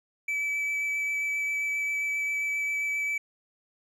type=tone with vibrato; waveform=triangle; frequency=2302 Hz; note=D7; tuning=35 cents flat; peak=-25 dBFS; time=0.28-3.18 s; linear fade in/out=5 ms; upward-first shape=sine; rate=7.5 Hz; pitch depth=10 cents each way; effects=none